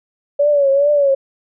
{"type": "tone with vibrato", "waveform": "sine", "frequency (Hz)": 567, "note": "C#5", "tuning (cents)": 39, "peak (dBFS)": -10, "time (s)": [0.39, 1.15], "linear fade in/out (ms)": 10, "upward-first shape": "triangle", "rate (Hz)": 2.4, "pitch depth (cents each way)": 85, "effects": []}